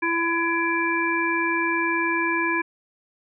harmonic tone, 335.2 Hz, E4, 29 cents sharp, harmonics 1 / 3 / 5 / 7, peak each -26 / -26 / -26 / -26 dBFS, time 0.02-2.62 s, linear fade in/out 10 ms, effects none

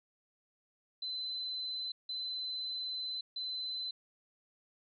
sine tone bursts at uneven times, 4041 Hz, B7, 39 cents sharp, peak -36 dBFS, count 3, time 1.02-1.92 / 2.09-3.21 / 3.36-3.91 s, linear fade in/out 5 ms, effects none

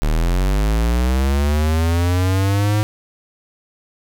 square linear sweep, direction up, 36.46 to 107 Hz, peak -15 dBFS, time 0.02-2.83 s, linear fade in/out 0 ms, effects none

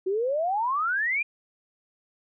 sine exponential sweep, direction up, 363.9 to 2468 Hz, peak -23 dBFS, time 0.06-1.23 s, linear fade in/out 10 ms, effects none

